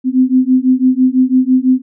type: beating tone pair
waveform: sine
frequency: 254.1 / 260.1 Hz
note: B3 / C4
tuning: +49 / -10 cents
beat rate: 6 Hz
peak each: -11 dBFS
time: 0.04-1.82 s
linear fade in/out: 50 ms
effects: none